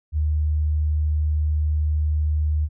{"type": "tone", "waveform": "sine", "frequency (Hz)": 76.1, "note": "D#2", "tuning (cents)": -38, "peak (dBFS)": -18, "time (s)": [0.12, 2.69], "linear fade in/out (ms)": 50, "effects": []}